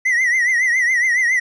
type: tone with vibrato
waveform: triangle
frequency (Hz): 1975.5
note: B6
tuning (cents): 0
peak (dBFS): -12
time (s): 0.05-1.4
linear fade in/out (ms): 10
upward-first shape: triangle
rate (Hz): 7.2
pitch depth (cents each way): 120
effects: resampled to 22050 Hz